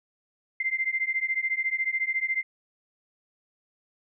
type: beating tone pair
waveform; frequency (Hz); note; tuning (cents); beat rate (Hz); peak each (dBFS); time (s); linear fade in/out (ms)
sine; 2080 / 2094; C7 / C7; -11 / +1; 14; -28; 0.6-2.43; 5
effects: none